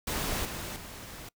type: noise with level steps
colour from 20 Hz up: pink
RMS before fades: -32 / -38 / -44 dBFS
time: 0.07-1.29 s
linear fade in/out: 5 ms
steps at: 0.45 / 0.76 s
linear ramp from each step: 2 ms
effects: noise-tail reverb RT60 0.1 s tail -23 dB re dry